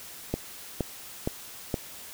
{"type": "click train", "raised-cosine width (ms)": 2, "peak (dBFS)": -13, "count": 4, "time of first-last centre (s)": [0.34, 1.742], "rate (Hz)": 2.14, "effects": ["white hiss -44 dBFS RMS until 2.13 s"]}